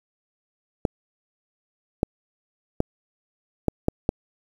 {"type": "clicks", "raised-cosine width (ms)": 2, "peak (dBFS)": -6, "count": 6, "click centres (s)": [0.852, 2.031, 2.804, 3.683, 3.884, 4.091], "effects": ["7-bit"]}